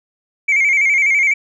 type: tone with vibrato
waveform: sine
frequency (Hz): 2217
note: C#7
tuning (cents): 0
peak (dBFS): -9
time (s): 0.48-1.34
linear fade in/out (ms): 10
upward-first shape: square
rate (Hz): 12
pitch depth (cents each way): 62
effects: tanh soft clip ceiling -9 dBFS